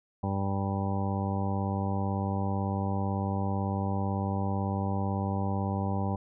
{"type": "harmonic tone", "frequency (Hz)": 98, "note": "G2", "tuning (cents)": 0, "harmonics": [1, 2, 3, 4, 5, 6, 8, 9, 10], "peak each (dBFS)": [-30, -32, -40, -42, -42, -41, -37, -43, -41], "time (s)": [0.23, 6.16], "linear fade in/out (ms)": 5, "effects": []}